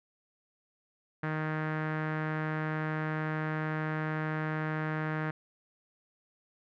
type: tone with low-pass filter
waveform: sawtooth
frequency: 155.56 Hz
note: D#3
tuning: in tune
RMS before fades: -33 dBFS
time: 1.23-5.31 s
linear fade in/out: 5 ms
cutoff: 1700 Hz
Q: 3.1
effects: none